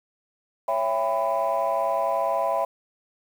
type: chord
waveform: sine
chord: C# half-diminished seventh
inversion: none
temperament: just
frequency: 554.4 / 665.2 / 798.3 / 997.9 Hz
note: C#5 / E5 / G5 / B5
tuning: 0 / +16 / +31 / +18 cents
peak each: -27 / -24 / -28 / -26 dBFS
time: 0.68-2.65 s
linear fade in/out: 5 ms
effects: tanh soft clip ceiling -15 dBFS + 8-bit